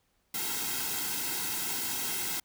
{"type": "noise with comb filter", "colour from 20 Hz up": "white", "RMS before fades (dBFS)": -33, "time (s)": [0.34, 2.4], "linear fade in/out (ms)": 5, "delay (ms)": 1.7, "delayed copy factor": -0.85, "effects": ["pink hiss -73 dBFS RMS until 2.44 s"]}